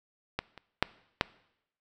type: clicks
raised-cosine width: 0.3 ms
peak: -14 / -29 / -6 / -7 dBFS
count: 4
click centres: 0.39 / 0.577 / 0.826 / 1.211 s
effects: noise-tail reverb RT60 0.8 s tail -21 dB re dry